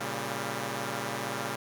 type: chord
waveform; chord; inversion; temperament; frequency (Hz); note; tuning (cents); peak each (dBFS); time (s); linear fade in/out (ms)
5% pulse; G diminished; first; equal with one note detuned; 116.54 / 138.59 / 198.28; Bb2 / Db3 / G3; 0 / 0 / +20; -25; 0-1.56; 10
effects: none